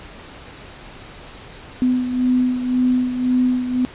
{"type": "beating tone pair", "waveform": "sine", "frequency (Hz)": [251.4, 253.3], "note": ["B3", "B3"], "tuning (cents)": [31, 44], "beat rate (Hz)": 1.9, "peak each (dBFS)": [-16, -23], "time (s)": [1.82, 3.85], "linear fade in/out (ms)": 0, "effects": ["pink hiss -39 dBFS RMS until 3.94 s", "resampled to 8000 Hz"]}